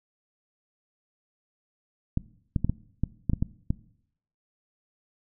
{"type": "clicks", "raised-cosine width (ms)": 5, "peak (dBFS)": -12, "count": 9, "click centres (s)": [2.174, 2.562, 2.646, 2.696, 3.036, 3.297, 3.334, 3.425, 3.705], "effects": ["noise-tail reverb RT60 0.7 s tail -20 dB re dry"]}